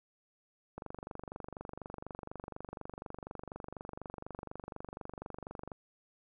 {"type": "click train", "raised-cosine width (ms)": 1, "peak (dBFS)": -28, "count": 120, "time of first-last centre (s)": [0.78, 5.718], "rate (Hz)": 24.1, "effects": []}